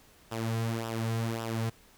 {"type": "tone with flanger", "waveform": "sawtooth", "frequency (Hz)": 113.8, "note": "A#2", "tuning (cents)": -41, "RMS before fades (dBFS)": -32, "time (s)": [0.31, 1.7], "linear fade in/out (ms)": 10, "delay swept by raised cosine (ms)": [0.45, 3.45], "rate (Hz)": 1.8, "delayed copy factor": -0.65, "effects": ["pink hiss -59 dBFS RMS until 1.97 s"]}